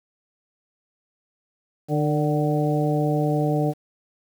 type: harmonic tone with a mistuned harmonic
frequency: 150.5 Hz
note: D3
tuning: 43 cents sharp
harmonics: 1 / 2 / 3 / 4 / 5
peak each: -22 / -25 / -27 / -28 / -29 dBFS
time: 1.88-3.74 s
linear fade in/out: 50 ms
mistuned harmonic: 4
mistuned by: -44 cents
effects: 8-bit